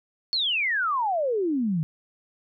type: exponential sweep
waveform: sine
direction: down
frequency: 4454 to 150 Hz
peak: -22 dBFS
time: 0.33-1.83 s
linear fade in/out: 0 ms
effects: none